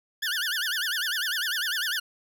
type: tone with vibrato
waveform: 20% pulse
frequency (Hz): 1602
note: G6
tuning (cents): +37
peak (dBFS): -21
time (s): 0.22-2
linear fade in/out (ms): 10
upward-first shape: sine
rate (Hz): 10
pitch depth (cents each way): 210
effects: none